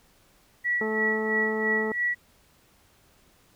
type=tone with tremolo; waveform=sine; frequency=1939 Hz; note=B6; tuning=32 cents flat; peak=-22 dBFS; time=0.64-2.15 s; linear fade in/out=20 ms; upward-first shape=sine; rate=3 Hz; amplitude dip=75%
type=harmonic tone; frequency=217.7 Hz; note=A3; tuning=18 cents flat; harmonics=1 / 2 / 3 / 4 / 5 / 6; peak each=-31 / -28 / -41 / -36 / -46 / -41 dBFS; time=0.81-1.92 s; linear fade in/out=2 ms
effects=pink hiss -61 dBFS RMS until 3.55 s

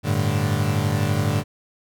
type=chord; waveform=35% pulse; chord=G suspended second; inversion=none; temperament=equal; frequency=98 / 110 / 146.83 Hz; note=G2 / A2 / D3; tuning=0 / 0 / 0 cents; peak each=-22 dBFS; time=0.03-1.44 s; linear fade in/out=50 ms; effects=none

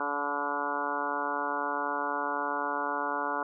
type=harmonic tone with a mistuned harmonic; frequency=143.9 Hz; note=D3; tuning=35 cents flat; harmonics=2 / 3 / 4 / 5 / 6 / 7 / 8 / 9 / 10; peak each=-40 / -40 / -39 / -39 / -35 / -35 / -37 / -40 / -36 dBFS; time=0-3.43 s; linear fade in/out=2 ms; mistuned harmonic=6; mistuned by=+16 cents; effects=none

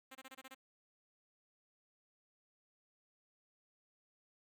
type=tone bursts; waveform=5% pulse; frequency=264 Hz; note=C4; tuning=16 cents sharp; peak=-39 dBFS; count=7; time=0.11-0.548 s; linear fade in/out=10 ms; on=42 ms; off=24 ms; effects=none

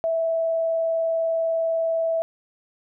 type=tone with vibrato; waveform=sine; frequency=656 Hz; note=E5; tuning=9 cents flat; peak=-20 dBFS; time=0.04-2.22 s; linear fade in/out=0 ms; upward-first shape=square; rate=20 Hz; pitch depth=10 cents each way; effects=none

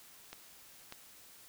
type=clicks; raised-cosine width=0.2 ms; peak=-27 dBFS; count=2; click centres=0.33 / 0.924 s; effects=white hiss -57 dBFS RMS until 1.48 s

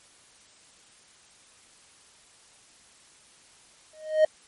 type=tone with exponential growth; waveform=triangle; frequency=622.3 Hz; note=D#5; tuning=in tune; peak=-11 dBFS; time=3.93-4.25 s; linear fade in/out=5 ms; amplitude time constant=68 ms; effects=white hiss -56 dBFS RMS until 4.47 s + MP3 48 kbps

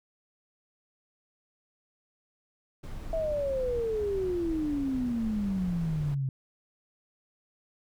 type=noise; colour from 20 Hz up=brown; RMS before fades=-39 dBFS; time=2.83-6.15 s; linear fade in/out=10 ms
type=exponential sweep; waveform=sine; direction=down; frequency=659.3 to 130.81 Hz; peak=-27 dBFS; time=3.13-6.29 s; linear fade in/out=2 ms
effects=none

